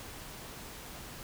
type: silence
effects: pink hiss -46 dBFS RMS until 1.23 s